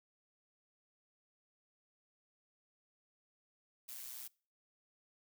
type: noise with amplitude modulation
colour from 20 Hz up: blue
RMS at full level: -45 dBFS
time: 3.88-4.28 s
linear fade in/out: 10 ms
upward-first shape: sine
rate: 125 Hz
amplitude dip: 60%
effects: noise-tail reverb RT60 0.4 s tail -24 dB re dry